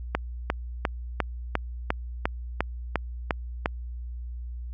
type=click train; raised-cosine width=0.5 ms; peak=-8 dBFS; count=11; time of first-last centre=0.15-3.659 s; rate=2.85 Hz; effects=added 60 Hz sine -33 dBFS peak until 4.73 s